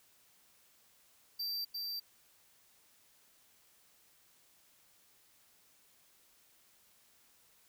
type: tone with echo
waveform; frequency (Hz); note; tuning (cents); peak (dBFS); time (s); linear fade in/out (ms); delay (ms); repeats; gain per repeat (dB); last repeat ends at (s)
square; 4683; D8; -6; -36; 1.39-1.65; 10; 350; 1; -2; 2
effects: white hiss -67 dBFS RMS until 7.68 s